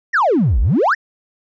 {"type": "exponential two-way sweep", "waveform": "triangle", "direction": "down then up", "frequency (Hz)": [1975.5, 46.24, 1975.5], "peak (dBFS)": -8, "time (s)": [0.13, 0.95], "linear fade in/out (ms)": 20, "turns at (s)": 0.6, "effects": ["tanh soft clip ceiling -8 dBFS", "resampled to 16000 Hz"]}